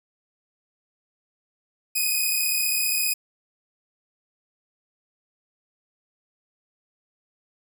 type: tone pair together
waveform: 5% pulse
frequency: 2478 / 2513 Hz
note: D#7 / D#7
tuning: -8 / +17 cents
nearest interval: unison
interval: 25 cents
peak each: -15 dBFS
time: 1.95-3.14 s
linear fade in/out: 10 ms
effects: none